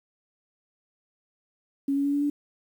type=tone with pitch steps; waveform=sine; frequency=277.5 / 280.6 / 283.7 / 286.8 / 290 Hz; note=C#4 / C#4 / C#4 / D4 / D4; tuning=+2 / +21 / +40 / -41 / -22 cents; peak=-22 dBFS; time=1.88-2.3 s; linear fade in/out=5 ms; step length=84 ms; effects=9-bit